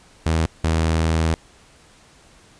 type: tone pair in turn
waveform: sawtooth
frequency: 80.8 / 80.8 Hz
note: E2 / E2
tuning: -34 / -34 cents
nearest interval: unison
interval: 0 cents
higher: neither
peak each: -13 dBFS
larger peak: neither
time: 0.26-0.46 / 0.64-1.34 s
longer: second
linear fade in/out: 0 ms
effects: pink hiss -51 dBFS RMS until 2.59 s + resampled to 22050 Hz